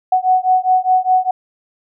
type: beating tone pair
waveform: sine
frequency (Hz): 740 / 744.9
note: F#5 / F#5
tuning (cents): 0 / +11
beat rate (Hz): 4.9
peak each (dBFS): -14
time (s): 0.12-1.31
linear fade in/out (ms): 5
effects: none